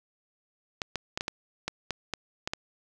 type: clicks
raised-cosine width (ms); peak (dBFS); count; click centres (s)
0.2; -13; 10; 0.818 / 0.957 / 1.175 / 1.209 / 1.281 / 1.68 / 1.907 / 2.137 / 2.475 / 2.535
effects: none